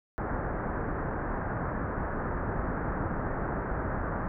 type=low-pass noise; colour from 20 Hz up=pink; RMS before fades=-32 dBFS; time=0.18-4.28 s; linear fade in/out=0 ms; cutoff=1700 Hz; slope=48 dB/octave; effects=none